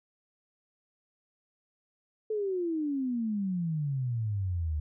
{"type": "exponential sweep", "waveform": "sine", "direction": "down", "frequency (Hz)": [441.4, 73.8], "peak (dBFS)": -28, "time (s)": [2.3, 4.8], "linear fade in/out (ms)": 5, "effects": []}